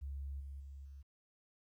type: tone with level steps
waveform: sine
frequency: 69.2 Hz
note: C#2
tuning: 2 cents flat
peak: -40 / -44 / -47 / -49 dBFS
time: 0.01-1.03 s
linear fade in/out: 20 ms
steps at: 0.4 / 0.6 / 0.85 s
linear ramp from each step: 5 ms
effects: 13-bit